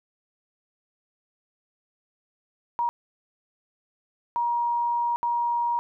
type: tone bursts at uneven times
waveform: sine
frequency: 949 Hz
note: A#5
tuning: 31 cents sharp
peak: -22 dBFS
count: 3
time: 2.79-2.89 / 4.36-5.16 / 5.23-5.79 s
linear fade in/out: 0 ms
effects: none